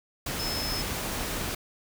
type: tone in noise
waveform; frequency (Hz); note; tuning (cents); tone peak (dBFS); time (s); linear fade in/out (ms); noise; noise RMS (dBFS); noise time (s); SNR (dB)
sine; 5200; E8; -24; -32; 0.39-0.82; 5; pink; -32; 0.26-1.55; -3
effects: none